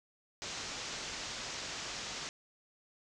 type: low-pass noise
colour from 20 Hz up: white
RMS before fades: -42 dBFS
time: 0.42-2.29 s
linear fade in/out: 0 ms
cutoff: 6900 Hz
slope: 48 dB/octave
effects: none